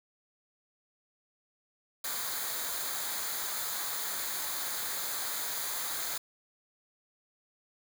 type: noise with comb filter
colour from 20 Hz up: white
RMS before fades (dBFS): -35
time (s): 2.04-6.18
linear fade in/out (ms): 5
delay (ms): 0.36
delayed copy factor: -0.65
effects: none